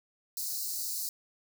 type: high-pass noise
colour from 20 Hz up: white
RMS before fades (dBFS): -35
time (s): 0.37-1.09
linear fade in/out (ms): 2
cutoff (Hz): 4100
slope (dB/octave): 96
effects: none